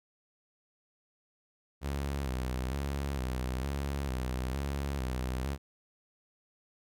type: tone with vibrato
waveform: sawtooth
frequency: 66.6 Hz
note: C2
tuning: 31 cents sharp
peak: -28 dBFS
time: 1.81-5.58 s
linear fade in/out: 50 ms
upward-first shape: square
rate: 1.1 Hz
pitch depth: 86 cents each way
effects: none